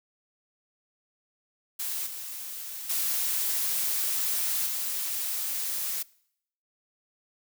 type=noise with level steps; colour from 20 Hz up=blue; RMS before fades=-32 / -38 / -28 / -31 dBFS; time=1.79-6.03 s; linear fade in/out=10 ms; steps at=2.06 / 2.89 / 4.66 s; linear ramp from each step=10 ms; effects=noise-tail reverb RT60 0.7 s tail -23 dB re dry